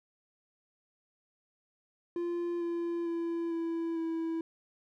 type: tone with pitch steps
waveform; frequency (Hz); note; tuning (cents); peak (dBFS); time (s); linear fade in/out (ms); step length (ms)
triangle; 345.7 / 341.1 / 336.6 / 332.2 / 327.8; F4 / F4 / E4 / E4 / E4; -18 / -41 / +36 / +13 / -10; -29; 2.16-4.41; 2; 450
effects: none